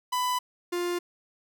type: tone pair in turn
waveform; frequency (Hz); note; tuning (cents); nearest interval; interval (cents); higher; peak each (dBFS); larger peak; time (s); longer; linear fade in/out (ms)
45% pulse; 997 / 351.5; B5 / F4; +16 / +11; octave + tritone; 1805; first; -25 / -27; first; 0.12-0.39 / 0.72-0.99; neither; 10
effects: none

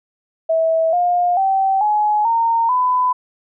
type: tone with pitch steps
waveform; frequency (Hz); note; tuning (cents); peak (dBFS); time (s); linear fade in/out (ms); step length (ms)
sine; 650 / 708.8 / 773 / 842.9 / 919.2 / 1002.4; E5 / F5 / G5 / G#5 / A#5 / B5; -24 / +25 / -24 / +25 / -25 / +25; -13; 0.49-3.13; 10; 440
effects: none

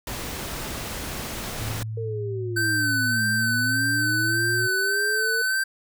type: noise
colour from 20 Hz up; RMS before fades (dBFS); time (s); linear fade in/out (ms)
pink; -32; 0.07-1.83; 2
type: tone with pitch glide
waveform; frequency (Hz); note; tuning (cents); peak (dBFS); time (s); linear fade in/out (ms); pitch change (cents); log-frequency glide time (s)
sine; 110 to 115.6; A2 to A#2; 0 to -14; -28; 1.58-4.68; 20; +86; 2.81-4.41
type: linear two-way sweep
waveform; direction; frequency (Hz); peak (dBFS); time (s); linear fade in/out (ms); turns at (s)
sine; down then up; 459.7 to 209.5 to 459.7; -29; 1.97-5.42; 5; 3.28
type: tone with vibrato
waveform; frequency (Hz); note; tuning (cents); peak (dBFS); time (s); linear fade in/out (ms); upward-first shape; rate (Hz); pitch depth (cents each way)
square; 1532; G6; -40; -22; 2.56-5.64; 10; sine; 1.7; 39
effects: none

